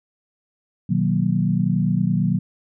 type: chord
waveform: sine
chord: B major seventh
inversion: none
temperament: equal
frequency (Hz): 123.47 / 155.56 / 185 / 233.1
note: B2 / D#3 / F#3 / A#3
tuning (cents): 0 / 0 / 0 / 0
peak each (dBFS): -24 / -22 / -20 / -26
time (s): 0.89-2.39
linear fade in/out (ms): 10
effects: none